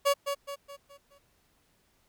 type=tone with echo; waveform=30% pulse; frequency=564 Hz; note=C#5; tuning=30 cents sharp; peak=-19 dBFS; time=0.05-0.14 s; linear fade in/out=20 ms; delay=210 ms; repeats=5; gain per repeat=-7 dB; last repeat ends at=1.19 s; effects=pink hiss -69 dBFS RMS until 2.08 s